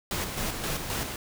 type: noise with tremolo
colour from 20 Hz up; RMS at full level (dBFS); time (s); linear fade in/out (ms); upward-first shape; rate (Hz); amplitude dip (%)
pink; -30; 0.11-1.16; 2; square; 3.8; 45
effects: none